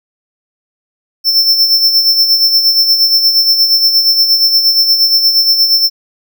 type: tone with tremolo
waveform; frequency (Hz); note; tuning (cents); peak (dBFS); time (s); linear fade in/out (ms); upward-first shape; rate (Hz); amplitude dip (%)
square; 5350; E8; +25; -5; 1.24-5.9; 50; sine; 8.5; 55
effects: none